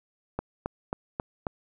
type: click train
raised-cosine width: 1 ms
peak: -15 dBFS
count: 5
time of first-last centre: 0.39-1.468 s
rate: 3.71 Hz
effects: none